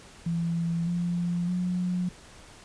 sine tone with pitch steps, 168.2 / 173.93 / 179.86 Hz, E3 / F3 / F#3, +35 / -7 / -49 cents, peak -25 dBFS, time 0.26-2.09 s, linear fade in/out 5 ms, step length 610 ms, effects pink hiss -50 dBFS RMS until 2.64 s + resampled to 22050 Hz

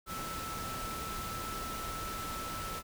sine tone in noise, 1318.5 Hz, E6, in tune, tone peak -40 dBFS, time 0.06-2.83 s, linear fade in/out 50 ms, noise pink, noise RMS -41 dBFS, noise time 0.06-2.83 s, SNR -2 dB, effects none

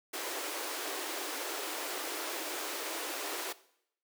pink high-pass noise, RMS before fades -38 dBFS, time 0.13-3.53 s, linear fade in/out 10 ms, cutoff 290 Hz, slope 96 dB/octave, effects noise-tail reverb RT60 0.7 s tail -18 dB re dry

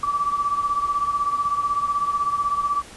sine beating tone pair, 1153 / 1169 Hz, D6 / D6, -32 / -8 cents, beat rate 16 Hz, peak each -21 / -26 dBFS, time 0.03-2.82 s, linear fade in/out 5 ms, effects pink hiss -42 dBFS RMS until 2.96 s + resampled to 24000 Hz

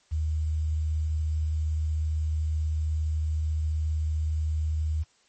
sine tone with quantisation, 77.8 Hz, D#2, in tune, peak -24 dBFS, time 0.11-5.04 s, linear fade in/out 20 ms, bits 9, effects white hiss -64 dBFS RMS until 5.28 s + MP3 32 kbps

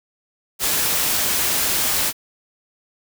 white noise, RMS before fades -20 dBFS, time 0.59-2.13 s, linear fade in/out 50 ms, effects none

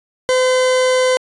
40% pulse tone, 511 Hz, C5, 41 cents flat, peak -11 dBFS, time 0.29-1.17 s, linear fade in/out 0 ms, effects resampled to 22050 Hz

